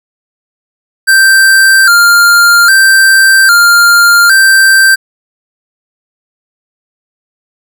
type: tone with vibrato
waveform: square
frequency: 1480 Hz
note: F#6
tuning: in tune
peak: -3 dBFS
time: 1.07-4.96 s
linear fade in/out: 20 ms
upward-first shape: square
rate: 0.62 Hz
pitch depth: 97 cents each way
effects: none